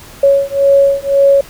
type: beating tone pair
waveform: sine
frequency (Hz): 554.4 / 556.3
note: C#5 / C#5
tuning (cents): 0 / +6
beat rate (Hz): 1.9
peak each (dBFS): -10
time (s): 0.23-1.41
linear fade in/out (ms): 5
effects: pink hiss -36 dBFS RMS until 1.49 s